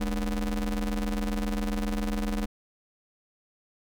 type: ring-modulated tone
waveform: 35% pulse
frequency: 87.31 Hz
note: F2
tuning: in tune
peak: -22 dBFS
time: 0-2.46 s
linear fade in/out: 10 ms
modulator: 121 Hz
effects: none